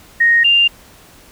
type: tone pair in turn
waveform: sine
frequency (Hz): 1864.7 / 2794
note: A#6 / F7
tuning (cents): 0 / 0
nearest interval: perfect fifth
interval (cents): 700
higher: second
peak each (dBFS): -8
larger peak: neither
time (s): 0.2-0.44 / 0.44-0.68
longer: neither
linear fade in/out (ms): 10
effects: pink hiss -44 dBFS RMS until 1.31 s